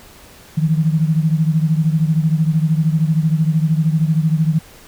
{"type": "beating tone pair", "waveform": "sine", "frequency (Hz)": [155.56, 168.56], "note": ["D#3", "E3"], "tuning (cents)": [0, 39], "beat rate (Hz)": 13, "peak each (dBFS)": [-14, -18], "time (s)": [0.57, 4.59], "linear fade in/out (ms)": 10, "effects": ["pink hiss -43 dBFS RMS until 4.87 s"]}